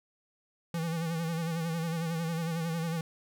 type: tone with vibrato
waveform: square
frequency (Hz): 165.2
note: E3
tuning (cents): +4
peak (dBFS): -31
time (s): 0.74-3.01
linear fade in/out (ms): 2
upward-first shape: sine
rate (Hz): 11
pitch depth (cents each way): 57
effects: none